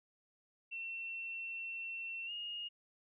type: tone with pitch glide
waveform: sine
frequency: 2704 to 2855 Hz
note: E7 to F7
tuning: +43 to +37 cents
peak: -40 dBFS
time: 0.71-2.69 s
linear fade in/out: 20 ms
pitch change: +94 cents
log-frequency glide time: 2.26-2.31 s
effects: none